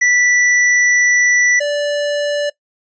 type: tone pair in turn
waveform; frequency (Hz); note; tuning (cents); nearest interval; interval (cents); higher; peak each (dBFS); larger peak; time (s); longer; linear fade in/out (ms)
square; 1966 / 583.4; B6 / D5; -8 / -12; octave + major sixth; 2104; first; -11 / -16; first; 0.01-1.6 / 1.6-2.5; first; 10
effects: noise-tail reverb RT60 0.1 s tail -20 dB re dry + resampled to 16000 Hz